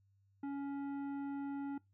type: tone with tanh clipping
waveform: triangle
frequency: 280 Hz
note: C#4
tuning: 18 cents sharp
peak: -40 dBFS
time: 0.43-1.78 s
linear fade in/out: 5 ms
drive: 15 dB
effects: noise-tail reverb RT60 0.2 s tail -22 dB re dry + added 98 Hz sine -69 dBFS peak until 1.93 s